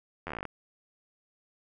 slowing click train, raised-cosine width 0.5 ms, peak -21 dBFS, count 12, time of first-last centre 0.27-0.453 s, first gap 11 ms, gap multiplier 1.08, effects none

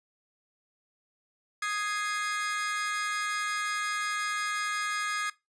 40% pulse chord, Ab major, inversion second, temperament equal, 1244.5 / 1661.2 / 2093 Hz, Eb6 / Ab6 / C7, 0 / 0 / 0 cents, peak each -32 / -32 / -35 dBFS, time 1.62-5.3 s, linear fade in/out 5 ms, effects noise-tail reverb RT60 0.2 s tail -19 dB re dry + resampled to 22050 Hz

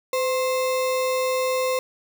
sine tone with sample-and-hold, 512 Hz, C5, 38 cents flat, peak -20 dBFS, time 0.13-1.79 s, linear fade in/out 2 ms, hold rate 1575 Hz, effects none

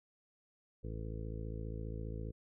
harmonic tone, 54.9 Hz, A1, 3 cents flat, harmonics 1 / 2 / 3 / 4 / 5 / 6 / 7 / 8 / 9, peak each -42 / -44 / -49 / -52 / -55 / -53 / -60 / -51 / -54 dBFS, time 0.83-2.32 s, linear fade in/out 20 ms, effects none

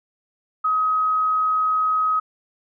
sine tone, 1266 Hz, D#6, 30 cents sharp, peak -17 dBFS, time 0.64-2.2 s, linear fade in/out 10 ms, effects none

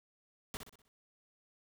pink noise with echo, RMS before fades -41 dBFS, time 0.54-0.57 s, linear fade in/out 0 ms, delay 62 ms, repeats 5, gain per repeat -7 dB, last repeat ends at 0.88 s, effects none

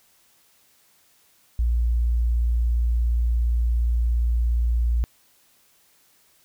sine tone, 58.6 Hz, A#1, 10 cents sharp, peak -18 dBFS, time 1.59-5.04 s, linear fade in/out 0 ms, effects white hiss -60 dBFS RMS until 6.44 s

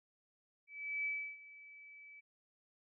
sine tone with ADSR envelope, 2300 Hz, D7, 37 cents flat, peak -34 dBFS, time 0.67-2.21 s, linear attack 380 ms, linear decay 320 ms, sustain -19 dB, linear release 18 ms, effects none

